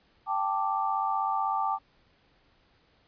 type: chord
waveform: sine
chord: G suspended second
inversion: none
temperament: equal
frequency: 784 / 880 / 1174.7 Hz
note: G5 / A5 / D6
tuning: 0 / 0 / 0 cents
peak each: -30 dBFS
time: 0.26-1.79 s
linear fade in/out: 50 ms
effects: pink hiss -65 dBFS RMS until 3.07 s + resampled to 11025 Hz